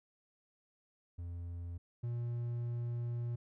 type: tone pair in turn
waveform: triangle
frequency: 86.3 / 119.18 Hz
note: F2 / A#2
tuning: -20 / +39 cents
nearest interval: tritone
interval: 559 cents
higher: second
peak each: -38 / -33 dBFS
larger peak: second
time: 1.18-1.78 / 2.03-3.36 s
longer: second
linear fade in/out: 10 ms
effects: none